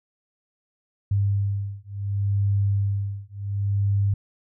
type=beating tone pair; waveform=sine; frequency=99.7 / 100.39 Hz; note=G2 / G2; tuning=+30 / +42 cents; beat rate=0.69 Hz; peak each=-24 dBFS; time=1.11-4.14 s; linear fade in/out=5 ms; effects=none